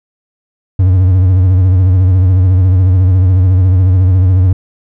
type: tone with vibrato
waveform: triangle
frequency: 92.5 Hz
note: F#2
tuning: in tune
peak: -3 dBFS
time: 0.79-4.53 s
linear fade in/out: 5 ms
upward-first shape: sine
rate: 14 Hz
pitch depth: 68 cents each way
effects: none